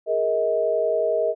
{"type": "chord", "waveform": "sine", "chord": "Ab suspended second", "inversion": "none", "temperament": "equal with one note detuned", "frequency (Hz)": [415.3, 466.2, 636.4], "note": ["Ab4", "Bb4", "Eb5"], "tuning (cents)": [0, 0, 39], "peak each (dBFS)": [-27, -24, -21], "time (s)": [0.06, 1.35], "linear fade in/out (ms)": 50, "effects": []}